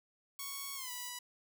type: tone with pitch glide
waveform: 5% pulse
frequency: 1108.7 to 982.1 Hz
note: C#6 to B5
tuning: 0 to -10 cents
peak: -30 dBFS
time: 0.39-1.19 s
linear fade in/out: 5 ms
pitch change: -210 cents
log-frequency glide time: 0.75-0.91 s
type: noise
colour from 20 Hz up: violet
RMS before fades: -48 dBFS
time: 0.39-1.09 s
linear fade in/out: 0 ms
effects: none